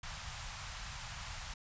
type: band-stop noise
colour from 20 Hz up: pink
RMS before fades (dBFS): -44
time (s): 0.03-1.54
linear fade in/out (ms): 5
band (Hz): 140 to 790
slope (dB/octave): 24
effects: resampled to 16000 Hz